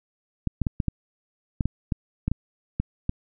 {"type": "clicks", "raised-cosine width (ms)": 5, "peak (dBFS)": -11, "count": 12, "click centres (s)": [0.473, 0.617, 0.668, 0.802, 0.883, 1.608, 1.656, 1.922, 2.28, 2.316, 2.8, 3.094], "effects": []}